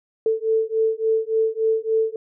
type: beating tone pair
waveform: sine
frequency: 442 / 445.5 Hz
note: A4 / A4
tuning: +8 / +22 cents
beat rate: 3.5 Hz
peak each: -21 dBFS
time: 0.26-2.16 s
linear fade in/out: 2 ms
effects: none